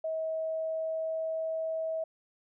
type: tone with pitch glide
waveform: sine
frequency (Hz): 640 to 644.1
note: D#5 to E5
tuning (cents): +49 to -40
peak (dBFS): -30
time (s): 0.04-2.04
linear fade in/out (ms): 5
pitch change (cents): +11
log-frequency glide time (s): 0.26-1.57
effects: none